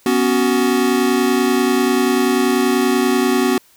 square chord, B suspended second, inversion none, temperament equal with one note detuned, 246.9 / 277.2 / 372.8 Hz, B3 / C#4 / F#4, 0 / 0 / +13 cents, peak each -18 / -20 / -18 dBFS, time 0.06-3.58 s, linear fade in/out 2 ms, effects white hiss -52 dBFS RMS until 3.76 s

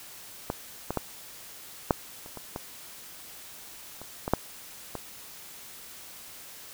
clicks, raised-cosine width 1 ms, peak -14 / -15 / -12 / -6 / -30 / -24 / -19 / -27 / -16 / -6 / -19 dBFS, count 11, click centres 0.501 / 0.906 / 0.973 / 1.908 / 2.261 / 2.373 / 2.561 / 4.016 / 4.279 / 4.336 / 4.953 s, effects white hiss -46 dBFS RMS until 6.73 s

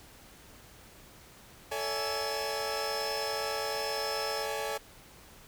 sawtooth chord, A major seventh, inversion none, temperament equal with one note detuned, 440 / 567.7 / 659.3 / 830.6 Hz, A4 / C#5 / E5 / G#5, 0 / +41 / 0 / 0 cents, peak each -33 / -33 / -38 / -34 dBFS, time 1.71-4.78 s, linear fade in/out 10 ms
sine tone with tremolo, 5250 Hz, E8, 8 cents flat, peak -36 dBFS, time 1.78-4.47 s, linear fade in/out 50 ms, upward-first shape sine, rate 0.97 Hz, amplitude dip 30%
effects pink hiss -54 dBFS RMS until 5.47 s

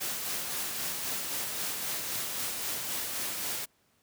white noise with tremolo, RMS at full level -33 dBFS, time 0-3.66 s, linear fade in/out 20 ms, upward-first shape sine, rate 3.8 Hz, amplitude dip 30%, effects pink hiss -69 dBFS RMS until 4.02 s + high-pass 80 Hz 12 dB/octave

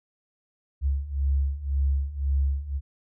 sine beating tone pair, 68 / 69.9 Hz, C#2 / C#2, -33 / +15 cents, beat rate 1.9 Hz, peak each -27 / -24 dBFS, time 0.81-2.81 s, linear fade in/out 50 ms, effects none

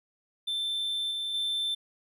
triangle tone with level steps, 3549 Hz, A7, 14 cents sharp, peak -27 / -29 / -26 dBFS, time 0.47-1.75 s, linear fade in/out 10 ms, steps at 1.11 / 1.34 s, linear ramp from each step 2 ms, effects none

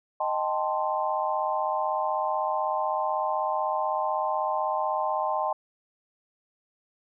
sine chord, A half-diminished seventh, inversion second, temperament equal, 622.3 / 784 / 880 / 1046.5 Hz, Eb5 / G5 / A5 / C6, 0 / 0 / 0 / 0 cents, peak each -30 dBFS, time 0.2-5.53 s, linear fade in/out 5 ms, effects none

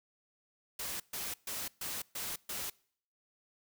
white noise bursts, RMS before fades -39 dBFS, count 6, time 0.79-2.7 s, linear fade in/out 5 ms, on 210 ms, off 130 ms, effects noise-tail reverb RT60 0.6 s tail -25 dB re dry

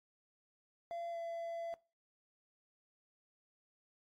triangle tone with pitch glide, 682 to 673.4 Hz, F5 to E5, -41 to +37 cents, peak -38 dBFS, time 0.91-1.74 s, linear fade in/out 0 ms, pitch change -22 cents, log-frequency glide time 1.11-1.17 s, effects noise-tail reverb RT60 0.3 s tail -21 dB re dry + AAC 64 kbps

